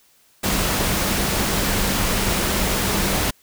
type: tone in noise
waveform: sine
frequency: 196.3 Hz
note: G3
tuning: 3 cents sharp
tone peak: -29 dBFS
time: 0.43-3.31 s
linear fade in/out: 10 ms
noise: pink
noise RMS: -21 dBFS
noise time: 0.43-3.31 s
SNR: -11 dB
effects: white hiss -57 dBFS RMS until 3.42 s